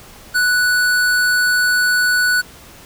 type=tone with hard clipping; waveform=sine; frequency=1480 Hz; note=F#6; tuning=in tune; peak=-14 dBFS; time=0.34-2.42 s; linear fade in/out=20 ms; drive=18 dB; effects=pink hiss -41 dBFS RMS until 2.85 s